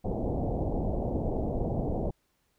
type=low-pass noise; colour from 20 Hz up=pink; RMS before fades=-30 dBFS; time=0.04-2.11 s; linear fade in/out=10 ms; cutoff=760 Hz; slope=48 dB/octave; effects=pink hiss -73 dBFS RMS until 2.58 s